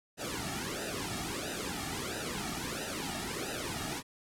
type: noise with flanger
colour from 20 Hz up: pink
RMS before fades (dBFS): -37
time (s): 0.17-4.03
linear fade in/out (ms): 50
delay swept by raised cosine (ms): 0.9 to 2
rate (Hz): 1.5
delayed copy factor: -0.9
effects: low-pass 11000 Hz 12 dB/octave